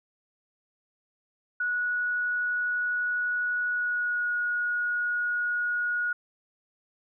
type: tone with pitch glide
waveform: sine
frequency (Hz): 1464 to 1448.9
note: F#6 to F#6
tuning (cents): -19 to -37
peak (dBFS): -25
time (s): 1.6-6.13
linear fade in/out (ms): 5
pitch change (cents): -18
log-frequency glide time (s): 3.66-4.34
effects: none